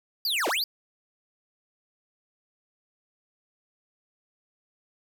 square linear two-way sweep, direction down then up, 4900 to 280 to 4900 Hz, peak -25 dBFS, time 0.25-0.64 s, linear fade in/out 2 ms, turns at 0.48 s, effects 9-bit

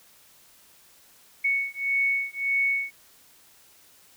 sine beating tone pair, 2217 / 2218.7 Hz, C#7 / C#7, 0 / +1 cents, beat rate 1.7 Hz, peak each -26 dBFS, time 1.44-2.91 s, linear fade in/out 10 ms, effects white hiss -56 dBFS RMS until 4.16 s

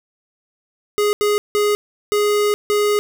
square tone bursts at uneven times, 415.3 Hz, G#4, in tune, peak -15 dBFS, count 5, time 0.98-1.13 / 1.21-1.38 / 1.55-1.75 / 2.12-2.54 / 2.7-2.99 s, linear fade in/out 0 ms, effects none

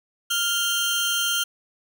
sawtooth tone pair together, 1400 / 3143 Hz, F6 / G7, +4 / +4 cents, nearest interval octave + major second, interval 1400 cents, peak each -22 / -20 dBFS, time 0.3-1.44 s, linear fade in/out 10 ms, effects none

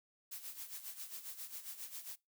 blue noise with tremolo, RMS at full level -45 dBFS, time 0.31-2.16 s, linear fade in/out 10 ms, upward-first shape sine, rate 7.4 Hz, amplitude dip 70%, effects noise-tail reverb RT60 0.2 s tail -22 dB re dry

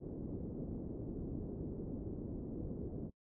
white low-pass noise, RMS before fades -43 dBFS, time 0-3.11 s, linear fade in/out 50 ms, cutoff 370 Hz, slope 24 dB/octave, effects noise-tail reverb RT60 0.1 s tail -24 dB re dry

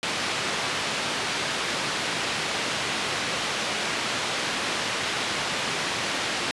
white band-pass noise, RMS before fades -28 dBFS, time 0.03-6.51 s, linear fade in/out 0 ms, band 120 to 3600 Hz, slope 12 dB/octave, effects resampled to 24000 Hz

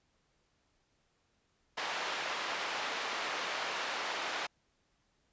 pink band-pass noise, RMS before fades -37 dBFS, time 1.77-4.47 s, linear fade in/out 10 ms, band 690 to 3900 Hz, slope 12 dB/octave, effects pink hiss -75 dBFS RMS until 5.32 s + resampled to 16000 Hz

